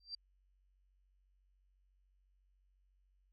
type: tone with exponential growth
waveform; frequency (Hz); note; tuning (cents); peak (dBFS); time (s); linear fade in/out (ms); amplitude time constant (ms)
sine; 4699; D8; 0; -38; 0-0.15; 5; 31
effects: added 47 Hz sine -70 dBFS peak until 3.32 s